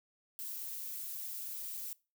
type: noise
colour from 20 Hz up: violet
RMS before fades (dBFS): -42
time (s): 0.39-1.93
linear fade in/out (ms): 0
effects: noise-tail reverb RT60 0.3 s tail -22 dB re dry